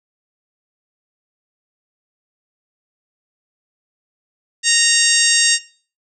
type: harmonic tone with a mistuned harmonic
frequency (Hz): 929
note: A#5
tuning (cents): -6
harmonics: 2 / 3 / 4 / 5 / 6 / 7 / 8 / 9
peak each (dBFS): -20 / -20 / -20 / -20 / -20 / -20 / -20 / -20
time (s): 4.63-5.59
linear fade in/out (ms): 50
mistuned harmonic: 9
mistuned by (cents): +20
effects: noise-tail reverb RT60 0.4 s tail -18 dB re dry